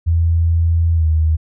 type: tone with pitch glide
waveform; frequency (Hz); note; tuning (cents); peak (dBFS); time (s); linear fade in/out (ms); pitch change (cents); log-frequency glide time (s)
sine; 83.3 to 79.08; E2 to D#2; +19 to +29; -11; 0.06-1.37; 20; -90; 0.94-1.06
effects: none